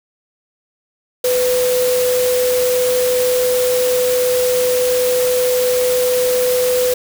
sine tone in noise, 500 Hz, B4, 21 cents sharp, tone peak -13 dBFS, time 1.24-6.94 s, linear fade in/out 5 ms, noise white, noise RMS -23 dBFS, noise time 1.24-6.94 s, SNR +7 dB, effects none

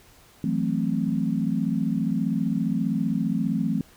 sine chord, F# half-diminished seventh, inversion third, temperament equal, 164.81 / 185 / 220 / 261.6 Hz, E3 / F#3 / A3 / C4, 0 / 0 / 0 / 0 cents, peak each -28 / -28 / -26 / -28 dBFS, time 0.44-3.81 s, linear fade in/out 2 ms, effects pink hiss -54 dBFS RMS until 3.96 s

